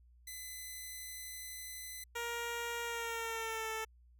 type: tone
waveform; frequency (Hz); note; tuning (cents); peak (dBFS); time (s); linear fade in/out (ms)
5% pulse; 2016; B6; +35; -34; 0.27-2.04; 5
type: tone with pitch glide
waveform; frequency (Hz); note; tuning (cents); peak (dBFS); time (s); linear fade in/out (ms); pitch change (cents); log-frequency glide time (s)
10% pulse; 470.5 to 441.5; A#4 to A4; +16 to +6; -29; 2.15-3.85; 10; -110; 2.84-3.7
effects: added 60 Hz sine -60 dBFS peak until 4.19 s